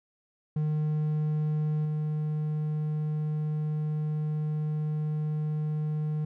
triangle tone with level steps, 152.6 Hz, D#3, 33 cents flat, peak -23 / -25 dBFS, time 0.56-6.25 s, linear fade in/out 5 ms, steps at 1.85 s, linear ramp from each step 5 ms, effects none

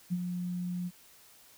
sine tone with ADSR envelope, 178.1 Hz, F3, 34 cents sharp, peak -26 dBFS, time 0.1-0.91 s, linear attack 28 ms, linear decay 43 ms, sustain -6 dB, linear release 43 ms, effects white hiss -58 dBFS RMS until 1.57 s

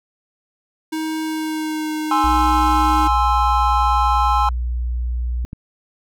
square tone with pitch glide, 315.8 to 309.1 Hz, D#4 to D#4, +26 to -11 cents, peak -22 dBFS, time 0.92-3.08 s, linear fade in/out 10 ms, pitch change -37 cents, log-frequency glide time 1.23-1.92 s
triangle chord, Ab augmented, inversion none, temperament equal, 830.6 / 1046.5 / 1318.5 Hz, Ab5 / C6 / E6, 0 / 0 / 0 cents, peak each -16 / -17 / -19 dBFS, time 2.11-4.49 s, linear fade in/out 2 ms
sine tone, 60.4 Hz, B1, 38 cents flat, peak -19 dBFS, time 2.24-5.45 s, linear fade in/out 0 ms
clicks, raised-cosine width 5 ms, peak -18 dBFS, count 2, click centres 5.448 / 5.531 s
effects none

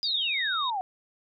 sine exponential sweep, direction down, 4978 to 724 Hz, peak -27 dBFS, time 0.03-0.81 s, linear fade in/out 0 ms
sine tone with vibrato, 3729 Hz, A#7, in tune, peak -29 dBFS, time 0.04-0.7 s, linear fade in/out 2 ms, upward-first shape sine, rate 15 Hz, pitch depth 17 cents each way
effects none

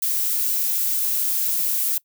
violet noise, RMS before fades -22 dBFS, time 0.02-1.98 s, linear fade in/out 5 ms, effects noise-tail reverb RT60 0.1 s tail -22 dB re dry

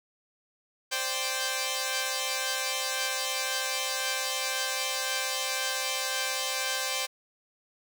5% pulse chord, C suspended second, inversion none, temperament equal, 523.3 / 587.3 / 784 Hz, C5 / D5 / G5, 0 / 0 / 0 cents, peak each -20 / -24 / -21 dBFS, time 0.91-7.07 s, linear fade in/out 20 ms, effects none

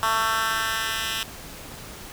10% pulse tone with high-pass filter sweep, 222.9 Hz, A3, 23 cents sharp, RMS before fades -25 dBFS, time 0.03-1.23 s, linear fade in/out 0 ms, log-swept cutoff 1100 to 2400 Hz, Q 2.1, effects pink hiss -40 dBFS RMS until 2.12 s

